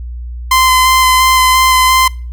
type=tone with vibrato; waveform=sawtooth; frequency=1032 Hz; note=C6; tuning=24 cents flat; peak=-3 dBFS; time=0.51-2.08 s; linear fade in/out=5 ms; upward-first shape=square; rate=2.9 Hz; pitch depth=10 cents each way; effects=noise-tail reverb RT60 0.4 s tail -26 dB re dry + added 60 Hz sine -21 dBFS peak until 2.32 s